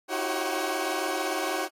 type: tone cluster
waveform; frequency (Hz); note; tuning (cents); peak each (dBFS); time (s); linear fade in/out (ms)
20% pulse; 318.2 / 359.9 / 386.4 / 546 / 755; D#4 / F#4 / G4 / C#5 / F#5; +39 / -48 / -25 / -26 / +35; -29; 0.08-1.69; 50
effects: AAC 48 kbps